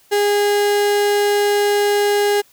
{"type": "tone", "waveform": "35% pulse", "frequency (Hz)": 410, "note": "G#4", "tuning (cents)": -22, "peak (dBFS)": -12, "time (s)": [0.11, 2.42], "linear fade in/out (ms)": 20, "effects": ["white hiss -53 dBFS RMS until 2.52 s"]}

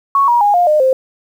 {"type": "tone with pitch steps", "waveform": "sine", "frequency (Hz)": [1108.7, 954.1, 821, 706.6, 608, 523.2], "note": ["C#6", "A#5", "G#5", "F5", "D#5", "C5"], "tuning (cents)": [0, 40, -20, 20, -40, 0], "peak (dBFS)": -8, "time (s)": [0.15, 0.93], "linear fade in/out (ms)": 2, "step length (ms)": 130, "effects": ["7-bit"]}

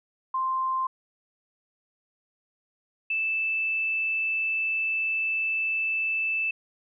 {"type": "tone pair in turn", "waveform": "sine", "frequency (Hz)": [1046.5, 2637], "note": ["C6", "E7"], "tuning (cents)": [0, 0], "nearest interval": "octave + major third", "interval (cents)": 1600, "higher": "second", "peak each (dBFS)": -24, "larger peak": "neither", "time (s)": [[0.34, 0.87], [3.1, 6.51]], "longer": "second", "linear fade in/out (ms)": 5, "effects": []}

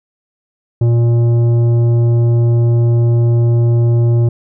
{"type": "tone with tanh clipping", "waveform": "sine", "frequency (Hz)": 117.8, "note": "A#2", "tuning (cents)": 19, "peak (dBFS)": -10, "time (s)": [0.81, 4.29], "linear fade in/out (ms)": 5, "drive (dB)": 10, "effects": []}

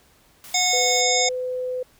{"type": "noise", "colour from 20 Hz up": "white", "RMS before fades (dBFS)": -42, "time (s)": [0.44, 1.01], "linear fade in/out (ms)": 0}
{"type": "harmonic tone", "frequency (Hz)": 729, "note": "F#5", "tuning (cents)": -26, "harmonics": [1, 3, 5, 7, 9, 10], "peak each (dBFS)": [-25, -25, -25, -25, -25, -25], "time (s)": [0.54, 1.29], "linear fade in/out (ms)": 5}
{"type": "tone with pitch glide", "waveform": "sine", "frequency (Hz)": [500, 505.5], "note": ["B4", "B4"], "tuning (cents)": [21, 40], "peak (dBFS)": -24, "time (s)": [0.73, 1.83], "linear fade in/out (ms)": 5, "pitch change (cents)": 19, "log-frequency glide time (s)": [0.99, 1.26]}
{"effects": ["pink hiss -57 dBFS RMS until 1.99 s"]}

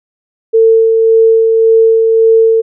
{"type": "tone with tremolo", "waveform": "sine", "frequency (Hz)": 450, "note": "A4", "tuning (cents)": 39, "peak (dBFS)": -3, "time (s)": [0.53, 2.62], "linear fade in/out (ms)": 20, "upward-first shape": "sine", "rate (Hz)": 1.8, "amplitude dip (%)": 30, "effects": []}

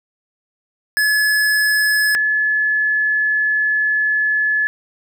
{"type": "tone pair in turn", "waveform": ["square", "sine"], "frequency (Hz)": [1708, 1716], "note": ["G#6", "A6"], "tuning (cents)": [48, -44], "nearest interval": "unison", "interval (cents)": 8, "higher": "second", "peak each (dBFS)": -14, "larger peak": "neither", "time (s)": [[0.97, 2.15], [2.15, 4.67]], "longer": "second", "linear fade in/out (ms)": 0, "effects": []}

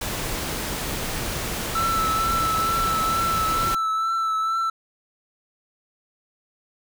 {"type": "noise", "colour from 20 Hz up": "pink", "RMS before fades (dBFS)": -28, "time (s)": [0.01, 3.75], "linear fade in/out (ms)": 5}
{"type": "tone with vibrato", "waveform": "triangle", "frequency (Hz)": 1323, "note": "E6", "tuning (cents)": 6, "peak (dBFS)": -19, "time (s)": [1.75, 4.7], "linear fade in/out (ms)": 5, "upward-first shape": "triangle", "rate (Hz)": 2.2, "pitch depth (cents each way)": 28}
{"effects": []}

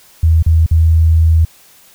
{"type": "tone with dropouts", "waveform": "sine", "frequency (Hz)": 81, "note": "E2", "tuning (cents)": -30, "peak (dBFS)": -6, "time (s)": [0.23, 1.45], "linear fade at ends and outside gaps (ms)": 5, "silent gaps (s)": [[0.426, 0.462], [0.663, 0.711]], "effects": ["white hiss -45 dBFS RMS until 1.94 s"]}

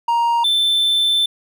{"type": "tone pair in turn", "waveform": "triangle", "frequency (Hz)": [937, 3538], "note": ["A#5", "A7"], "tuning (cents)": [9, 9], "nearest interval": "octave + major seventh", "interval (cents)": 2300, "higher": "second", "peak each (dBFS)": -12, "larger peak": "neither", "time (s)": [[0.08, 0.44], [0.44, 1.26]], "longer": "second", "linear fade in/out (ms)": 5, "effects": []}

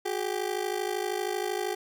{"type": "ring-modulated tone", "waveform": "30% pulse", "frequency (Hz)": 392, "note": "G4", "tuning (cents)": 0, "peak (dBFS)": -23, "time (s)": [0.05, 1.75], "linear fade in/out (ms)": 10, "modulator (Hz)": 26.4, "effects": []}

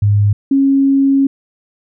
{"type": "tone pair in turn", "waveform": "sine", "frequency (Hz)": [102.8, 273.7], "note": ["G#2", "C#4"], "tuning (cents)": [-17, -22], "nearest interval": "octave + perfect fourth", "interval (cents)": 1695, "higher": "second", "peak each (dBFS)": -8, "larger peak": "neither", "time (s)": [[0.02, 0.33], [0.51, 1.27]], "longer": "second", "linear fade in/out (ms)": 5, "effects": []}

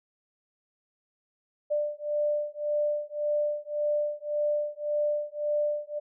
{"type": "beating tone pair", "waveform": "sine", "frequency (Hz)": [592, 593.8], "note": ["D5", "D5"], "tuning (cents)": [14, 19], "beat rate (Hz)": 1.8, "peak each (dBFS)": -29, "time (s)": [1.7, 6], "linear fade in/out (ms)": 20, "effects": []}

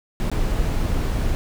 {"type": "noise with dropouts", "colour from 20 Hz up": "brown", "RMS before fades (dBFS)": -21, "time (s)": [0.2, 1.35], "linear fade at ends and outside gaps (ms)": 0, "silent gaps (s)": [0.3, 0.316], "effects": []}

